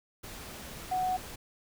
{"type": "tone in noise", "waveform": "sine", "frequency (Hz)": 740, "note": "F#5", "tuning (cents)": 0, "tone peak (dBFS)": -27, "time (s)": [0.91, 1.17], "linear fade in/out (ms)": 10, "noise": "pink", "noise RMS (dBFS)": -44, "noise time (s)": [0.23, 1.36], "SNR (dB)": 14, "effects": []}